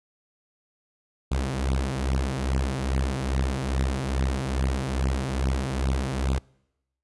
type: beating tone pair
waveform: sawtooth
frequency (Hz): 65 / 67.4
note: C2 / C#2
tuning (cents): -11 / -48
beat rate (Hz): 2.4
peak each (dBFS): -23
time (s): 1.31-6.39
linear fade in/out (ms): 10
effects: noise-tail reverb RT60 0.9 s tail -26 dB re dry + resampled to 24000 Hz